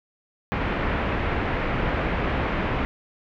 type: low-pass noise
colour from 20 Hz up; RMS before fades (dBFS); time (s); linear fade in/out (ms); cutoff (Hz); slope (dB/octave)
pink; -25; 0.52-2.85; 0; 2500; 24
effects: none